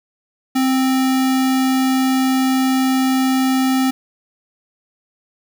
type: tone with sample-and-hold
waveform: sine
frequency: 261.6 Hz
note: C4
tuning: in tune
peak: -13 dBFS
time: 0.55-3.91 s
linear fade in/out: 10 ms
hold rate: 1050 Hz
effects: none